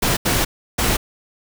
pink noise bursts at uneven times, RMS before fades -18 dBFS, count 3, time 0.02-0.17 / 0.25-0.45 / 0.78-0.97 s, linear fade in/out 10 ms, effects none

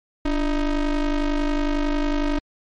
square ring-modulated tone, 157.5 Hz, D#3, 21 cents sharp, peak -17 dBFS, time 0.25-2.39 s, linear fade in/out 5 ms, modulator 132 Hz, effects low-pass 4000 Hz 12 dB/octave + MP3 48 kbps

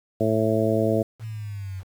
harmonic tone, 110 Hz, A2, in tune, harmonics 1 / 2 / 3 / 4 / 5 / 6, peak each -26 / -26 / -26 / -26 / -26 / -26 dBFS, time 0.2-1.03 s, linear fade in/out 10 ms
sine exponential sweep, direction down, 113.4 to 92.5 Hz, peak -30 dBFS, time 1.19-1.84 s, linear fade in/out 50 ms
effects 8-bit

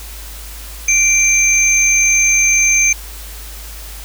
sine tone pair together, 2349 / 6279 Hz, D7 / G8, 0 / +2 cents, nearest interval octave + perfect fourth, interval 1702 cents, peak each -12 dBFS, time 0.88-2.93 s, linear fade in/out 5 ms, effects added 52 Hz sine -30 dBFS peak until 4.04 s + white hiss -34 dBFS RMS until 4.04 s

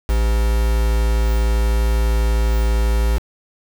triangle tone with quantisation, 56.2 Hz, A1, 37 cents sharp, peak -12 dBFS, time 0.08-3.19 s, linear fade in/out 20 ms, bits 4, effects none

